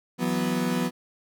35% pulse chord, E suspended second, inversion none, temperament equal, 164.81 / 185 / 246.9 Hz, E3 / F#3 / B3, 0 / 0 / 0 cents, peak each -30 / -26 / -25 dBFS, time 0.18-0.91 s, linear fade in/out 50 ms, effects none

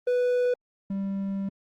triangle tone pair in turn, 493.9 / 196 Hz, B4 / G3, 0 / 0 cents, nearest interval octave + major third, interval 1600 cents, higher first, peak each -19 / -25 dBFS, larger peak first, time 0.07-0.54 / 0.9-1.49 s, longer second, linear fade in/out 5 ms, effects Opus 24 kbps

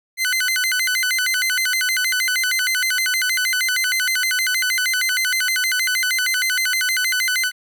sawtooth tone with vibrato, 1760 Hz, A6, in tune, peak -14 dBFS, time 0.17-7.52 s, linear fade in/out 50 ms, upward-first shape square, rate 6.4 Hz, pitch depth 280 cents each way, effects none

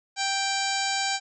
harmonic tone with a mistuned harmonic, 784 Hz, G5, in tune, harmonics 1 / 2 / 3 / 4 / 5 / 6 / 7 / 8 / 9 / 10, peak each -29 / -32 / -33 / -36 / -34 / -33 / -37 / -39 / -35 / -40 dBFS, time 0.16-1.2 s, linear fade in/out 50 ms, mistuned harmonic 8, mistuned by +58 cents, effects none

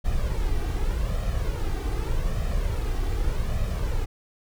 brown noise with flanger, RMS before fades -25 dBFS, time 0.04-4.06 s, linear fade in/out 20 ms, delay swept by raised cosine 1.6 to 2.6 ms, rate 0.84 Hz, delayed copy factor +0.6, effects none

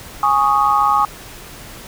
sine chord, Ab suspended fourth, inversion none, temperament equal, 830.6 / 1108.7 / 1244.5 Hz, Ab5 / Db6 / Eb6, 0 / 0 / 0 cents, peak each -16 dBFS, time 0.23-1.05 s, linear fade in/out 2 ms, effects pink hiss -36 dBFS RMS until 1.87 s

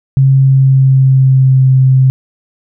sine tone with pitch glide, 134.7 to 131.32 Hz, C#3 to C3, -49 to +7 cents, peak -4 dBFS, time 0.17-2.1 s, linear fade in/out 0 ms, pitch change -44 cents, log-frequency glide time 0.35-1.69 s, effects none

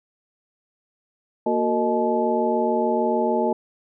sine tone cluster, 234.2 / 369.3 / 456 / 619 / 860 Hz, A#3 / F#4 / A#4 / D#5 / A5, +8 / -3 / -38 / -9 / -40 cents, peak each -25 dBFS, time 1.46-3.53 s, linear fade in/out 5 ms, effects none

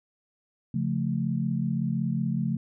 sine chord, Db augmented, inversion none, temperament equal, 138.59 / 174.61 / 220 Hz, Db3 / F3 / A3, 0 / 0 / 0 cents, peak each -29 dBFS, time 0.74-2.57 s, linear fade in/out 5 ms, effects none

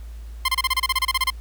15% pulse tone bursts, 1046.5 Hz, C6, in tune, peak -11 dBFS, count 14, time 0.45-1.303 s, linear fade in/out 5 ms, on 34 ms, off 29 ms, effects added 56 Hz sine -33 dBFS peak until 1.4 s + pink hiss -54 dBFS RMS until 1.4 s

